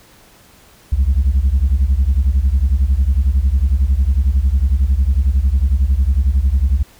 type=beating tone pair; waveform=sine; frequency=61.5 / 72.5 Hz; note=B1 / D2; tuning=-7 / -22 cents; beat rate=11 Hz; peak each=-12 dBFS; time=0.92-6.83 s; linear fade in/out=10 ms; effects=tanh soft clip ceiling -8 dBFS + pink hiss -47 dBFS RMS until 6.99 s